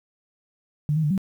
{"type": "tone with pitch steps", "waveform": "sine", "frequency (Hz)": [149.3, 158.2, 148.4, 191.5], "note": ["D3", "D#3", "D3", "G3"], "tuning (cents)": [29, 29, 18, -40], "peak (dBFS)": -19, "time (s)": [0.89, 1.178], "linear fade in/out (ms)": 0, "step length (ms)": 72, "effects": ["9-bit"]}